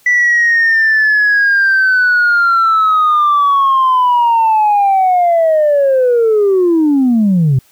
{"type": "linear sweep", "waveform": "sine", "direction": "down", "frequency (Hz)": [1975.5, 123.47], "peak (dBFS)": -6, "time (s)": [0.06, 7.59], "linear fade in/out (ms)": 5, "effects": ["tanh soft clip ceiling -5 dBFS", "white hiss -50 dBFS RMS until 7.71 s"]}